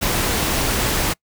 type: noise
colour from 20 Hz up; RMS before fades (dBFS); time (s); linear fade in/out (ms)
pink; -20; 0.01-1.14; 20
effects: noise-tail reverb RT60 0.1 s tail -26 dB re dry